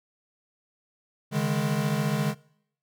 square chord, C# suspended second, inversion none, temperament equal with one note detuned, 141.1 / 155.56 / 207.7 Hz, C#3 / D#3 / G#3, +31 / 0 / 0 cents, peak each -29 dBFS, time 1.31-2.35 s, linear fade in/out 50 ms, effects noise-tail reverb RT60 0.7 s tail -23 dB re dry

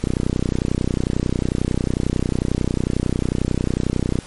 click train, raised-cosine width 3 ms, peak -6 dBFS, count 130, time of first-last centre 0.04-4.188 s, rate 31.1 Hz, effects pink hiss -40 dBFS RMS until 4.26 s + MP3 48 kbps

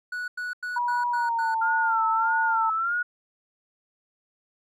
triangle tone bursts, 1471 Hz, F#6, 11 cents flat, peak -27 dBFS, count 6, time 0.12-1.545 s, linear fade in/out 5 ms, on 160 ms, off 93 ms
sine tone with pitch glide, 966 to 896.1 Hz, B5 to A5, -39 to +31 cents, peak -23 dBFS, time 0.76-2.7 s, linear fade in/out 5 ms, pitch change -130 cents, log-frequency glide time 1.1-1.51 s
sine tone with vibrato, 1377 Hz, F6, 25 cents flat, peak -23 dBFS, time 1.61-3.03 s, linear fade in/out 10 ms, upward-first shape sine, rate 1.6 Hz, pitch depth 95 cents each way
effects none

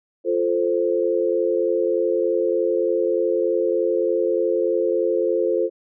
sine chord, F major, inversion none, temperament equal, 349.2 / 440 / 523.3 Hz, F4 / A4 / C5, 0 / 0 / 0 cents, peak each -22 dBFS, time 0.24-5.7 s, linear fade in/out 50 ms, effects none

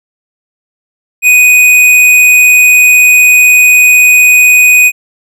sine tone with tanh clipping, 2489 Hz, D#7, in tune, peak -3 dBFS, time 1.22-4.92 s, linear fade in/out 50 ms, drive 16 dB, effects none

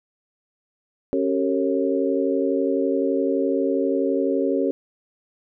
harmonic tone with a mistuned harmonic, 91.5 Hz, F#2, 19 cents flat, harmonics 3 / 4 / 5 / 6, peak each -23 / -24 / -25 / -26 dBFS, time 1.13-4.71 s, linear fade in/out 0 ms, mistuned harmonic 4, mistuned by +90 cents, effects none

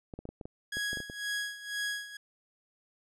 clicks, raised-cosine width 2 ms, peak -28 dBFS, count 11, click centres 0.138 / 0.19 / 0.254 / 0.29 / 0.412 / 0.455 / 0.77 / 0.931 / 0.972 / 1.003 / 1.099 s
sawtooth tone with tremolo, 1661.2 Hz, G#6, in tune, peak -27 dBFS, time 0.72-2.17 s, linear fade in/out 5 ms, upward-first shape sine, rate 2 Hz, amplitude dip 80%
effects low-pass 10000 Hz 12 dB/octave

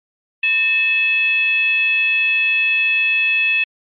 sine tone with frequency modulation, 2594 Hz, E7, 28 cents flat, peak -13 dBFS, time 0.43-3.64 s, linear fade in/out 5 ms, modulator 784 Hz, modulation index 0.45, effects MP3 32 kbps

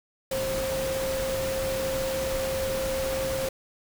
sine tone in noise, 531 Hz, C5, 25 cents sharp, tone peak -27 dBFS, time 0.31-3.49 s, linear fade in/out 5 ms, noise pink, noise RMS -33 dBFS, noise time 0.31-3.49 s, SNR +3 dB, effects none

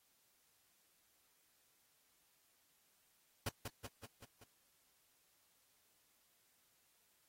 pink noise with echo, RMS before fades -40 dBFS, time 3.46-3.49 s, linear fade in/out 5 ms, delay 190 ms, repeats 5, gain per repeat -4 dB, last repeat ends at 4.44 s, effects white hiss -75 dBFS RMS until 7.28 s + AAC 48 kbps

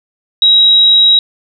sine tone, 3837 Hz, A#7, 49 cents sharp, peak -4 dBFS, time 0.42-1.19 s, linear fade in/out 2 ms, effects none

